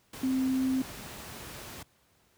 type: tone in noise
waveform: sine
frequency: 261.6 Hz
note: C4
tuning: in tune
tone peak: -25 dBFS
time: 0.23-0.82 s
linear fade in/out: 5 ms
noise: pink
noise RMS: -43 dBFS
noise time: 0.13-1.83 s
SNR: +15 dB
effects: pink hiss -67 dBFS RMS until 2.37 s + high-pass 60 Hz 12 dB/octave